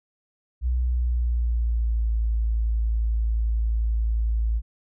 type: tone with pitch glide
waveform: sine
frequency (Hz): 61.74 to 55.64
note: B1 to A1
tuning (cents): 0 to +20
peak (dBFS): -20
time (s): 0.61-4.62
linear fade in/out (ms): 50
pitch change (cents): -180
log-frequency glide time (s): 0.8-2.1
effects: none